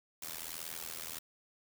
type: noise with amplitude modulation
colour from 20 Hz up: white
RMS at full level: -39 dBFS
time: 0.22-1.19 s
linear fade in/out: 5 ms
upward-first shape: sine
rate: 81.3 Hz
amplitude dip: 95%
effects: none